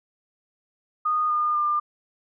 sine tone with pitch steps, 1232 / 1215 / 1198.3 Hz, D#6 / D#6 / D6, -17 / -42 / +34 cents, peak -20 dBFS, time 1.05-1.8 s, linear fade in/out 10 ms, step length 250 ms, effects none

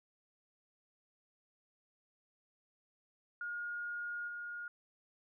sine tone with level steps, 1428 Hz, F6, 38 cents sharp, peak -38 / -41 dBFS, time 3.41-4.68 s, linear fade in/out 2 ms, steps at 4.27 s, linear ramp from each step 20 ms, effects none

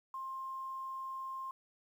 sine tone, 1059 Hz, C6, 21 cents sharp, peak -39 dBFS, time 0.14-1.51 s, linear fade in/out 2 ms, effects 11-bit

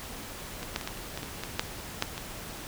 clicks, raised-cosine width 0.2 ms, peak -20 / -11 / -21 / -15 / -26 / -17 / -21 / -16 / -8 / -8 / -18 dBFS, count 11, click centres 0.63 / 0.761 / 0.812 / 0.875 / 0.974 / 1.175 / 1.231 / 1.436 / 1.595 / 2.024 / 2.179 s, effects pink hiss -41 dBFS RMS until 2.67 s

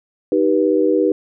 sine chord, Eb augmented, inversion none, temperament just, 311.1 / 388.9 / 486.1 Hz, Eb4 / G4 / B4, 0 / -14 / -28 cents, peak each -17 dBFS, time 0.32-1.12 s, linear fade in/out 2 ms, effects none

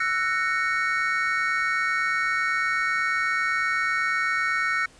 triangle chord, F# dominant seventh, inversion third, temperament just, 1332 / 1480 / 1850 / 2220 Hz, E6 / F#6 / A#6 / C#7, +18 / 0 / -14 / +2 cents, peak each -26 dBFS, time 0-4.86 s, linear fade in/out 5 ms, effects pink hiss -53 dBFS RMS until 4.99 s + resampled to 22050 Hz

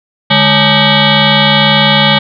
sine tone with frequency modulation, 1553 Hz, G6, 17 cents flat, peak -5 dBFS, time 0.3-2.19 s, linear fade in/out 10 ms, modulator 352 Hz, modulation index 6.3, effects none

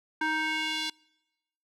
square tone with band-pass filter sweep, 313 Hz, D#4, 10 cents sharp, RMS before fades -30 dBFS, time 0.21-0.9 s, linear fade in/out 5 ms, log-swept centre 1400 to 3900 Hz, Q 1.9, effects noise-tail reverb RT60 1.0 s tail -26 dB re dry

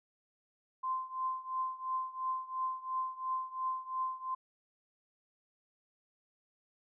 sine tone with tremolo, 1039 Hz, C6, 12 cents flat, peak -30 dBFS, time 0.83-4.35 s, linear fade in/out 10 ms, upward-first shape triangle, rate 2.9 Hz, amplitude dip 90%, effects none

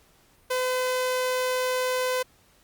sawtooth tone, 508 Hz, B4, 49 cents sharp, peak -20 dBFS, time 0.5-2.23 s, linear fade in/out 10 ms, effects pink hiss -60 dBFS RMS until 2.63 s + Opus 48 kbps

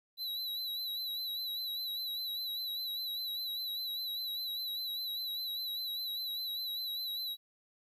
square tone with vibrato, 3955 Hz, B7, 2 cents sharp, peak -36 dBFS, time 0.17-7.37 s, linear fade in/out 50 ms, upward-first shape sine, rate 5 Hz, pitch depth 54 cents each way, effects 12-bit

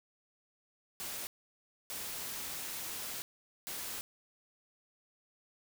white noise bursts at uneven times, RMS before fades -41 dBFS, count 3, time 1-1.27 / 1.9-3.22 / 3.67-4.01 s, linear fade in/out 0 ms, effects none

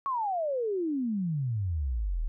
sine exponential sweep, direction down, 1129 to 35.66 Hz, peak -27 dBFS, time 0.06-2.28 s, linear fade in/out 0 ms, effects none

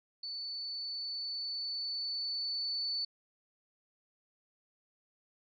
sine tone with level ramp, 4485 Hz, C#8, 19 cents sharp, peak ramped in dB -38 to -32 dBFS, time 0.23-3.05 s, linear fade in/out 5 ms, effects none

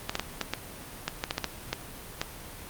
clicks, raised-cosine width 0.2 ms, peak -10 dBFS, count 12, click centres 0.095 / 0.154 / 0.196 / 0.413 / 0.536 / 1.08 / 1.239 / 1.309 / 1.381 / 1.443 / 1.73 / 2.215 s, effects pink hiss -43 dBFS RMS until 2.69 s + Opus 32 kbps

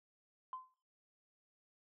sine tone with exponential decay, 1030 Hz, C6, 28 cents flat, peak -38 dBFS, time 0.53-0.74 s, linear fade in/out 1 ms, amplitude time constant 44 ms, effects noise-tail reverb RT60 0.5 s tail -23 dB re dry + tanh soft clip ceiling -34 dBFS

